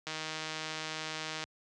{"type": "click train", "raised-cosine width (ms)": 0.2, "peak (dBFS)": -20, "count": 216, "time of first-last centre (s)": [0.07, 1.439], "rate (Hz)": 157, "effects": ["high-pass 80 Hz 12 dB/octave", "resampled to 24000 Hz"]}